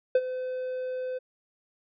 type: tone with ADSR envelope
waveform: triangle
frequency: 510 Hz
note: C5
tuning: 44 cents flat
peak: -14 dBFS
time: 0.15-1.19 s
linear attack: 4 ms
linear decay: 46 ms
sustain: -14 dB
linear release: 17 ms
effects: resampled to 11025 Hz